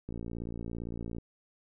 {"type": "click train", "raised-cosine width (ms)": 3, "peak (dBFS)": -26, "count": 64, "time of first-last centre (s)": [0.09, 1.184], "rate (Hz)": 57.6, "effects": []}